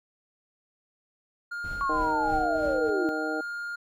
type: tone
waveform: triangle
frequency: 1412 Hz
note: F6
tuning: 19 cents sharp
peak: -30 dBFS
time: 1.51-3.76 s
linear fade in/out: 10 ms
type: noise with tremolo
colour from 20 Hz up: brown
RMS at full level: -36 dBFS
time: 1.64-2.9 s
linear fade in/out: 2 ms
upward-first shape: triangle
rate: 3.2 Hz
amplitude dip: 90%
type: linear sweep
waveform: sine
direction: down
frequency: 1128 to 308.9 Hz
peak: -25 dBFS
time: 1.81-3.09 s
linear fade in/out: 0 ms
type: harmonic tone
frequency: 155.56 Hz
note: D#3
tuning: in tune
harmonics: 2 / 3 / 4 / 5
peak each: -32 / -34 / -35 / -36 dBFS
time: 1.89-3.41 s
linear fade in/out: 5 ms
effects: none